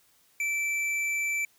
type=tone with hard clipping; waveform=sine; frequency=2328 Hz; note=D7; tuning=16 cents flat; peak=-28 dBFS; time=0.4-1.45 s; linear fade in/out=2 ms; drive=8 dB; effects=white hiss -64 dBFS RMS until 1.58 s